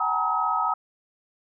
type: tone cluster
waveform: sine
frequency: 751 / 826 / 908 / 951 / 1274 Hz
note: F#5 / G#5 / A#5 / A#5 / D#6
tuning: +26 / -10 / -46 / +34 / +41 cents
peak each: -30 / -31 / -31 / -29 / -24 dBFS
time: 0-0.74 s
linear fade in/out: 5 ms
effects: none